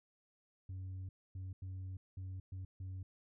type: tone bursts at uneven times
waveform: sine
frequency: 93.7 Hz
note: F#2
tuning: 22 cents sharp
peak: -39 dBFS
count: 6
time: 0.69-1.09 / 1.35-1.53 / 1.62-1.97 / 2.17-2.4 / 2.52-2.65 / 2.8-3.03 s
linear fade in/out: 5 ms
effects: tanh soft clip ceiling -41 dBFS